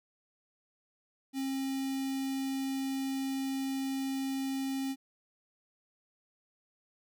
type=tone with notch filter; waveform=square; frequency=268.7 Hz; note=C4; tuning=46 cents sharp; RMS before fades=-34 dBFS; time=1.33-4.96 s; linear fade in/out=50 ms; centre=1200 Hz; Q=0.76; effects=none